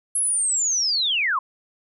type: linear sweep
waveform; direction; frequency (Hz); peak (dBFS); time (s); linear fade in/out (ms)
sine; down; 10880 to 987.8; -19; 0.15-1.39; 5
effects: none